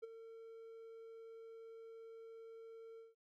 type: tone with ADSR envelope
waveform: triangle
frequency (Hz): 452.9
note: A#4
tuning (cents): -50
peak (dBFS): -40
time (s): 0.02-3.15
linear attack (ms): 19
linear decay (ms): 18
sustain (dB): -10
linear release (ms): 170
effects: none